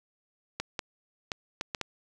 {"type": "clicks", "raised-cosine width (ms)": 0.2, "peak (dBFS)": -14, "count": 6, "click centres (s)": [0.6, 0.792, 1.318, 1.611, 1.748, 1.813], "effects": []}